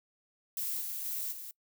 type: noise with level steps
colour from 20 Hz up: violet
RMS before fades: -35 / -38 / -36 / -44 dBFS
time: 0.57-1.51 s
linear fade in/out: 2 ms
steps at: 0.8 / 1.04 / 1.31 s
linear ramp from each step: 20 ms
effects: noise-tail reverb RT60 0.1 s tail -23 dB re dry